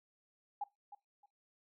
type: tone with echo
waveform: sine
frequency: 816 Hz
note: G#5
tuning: 31 cents flat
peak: -35 dBFS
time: 0.61-0.64 s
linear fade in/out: 5 ms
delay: 310 ms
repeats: 2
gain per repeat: -13 dB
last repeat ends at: 1.26 s
effects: noise-tail reverb RT60 0.2 s tail -20 dB re dry